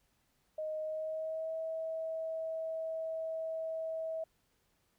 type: tone with pitch glide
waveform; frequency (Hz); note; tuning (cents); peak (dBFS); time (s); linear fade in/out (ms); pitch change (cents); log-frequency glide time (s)
sine; 622.3 to 645.4; D#5 to E5; 0 to -37; -35; 0.58-4.24; 5; +63; 0.81-1.54
effects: pink hiss -75 dBFS RMS until 4.98 s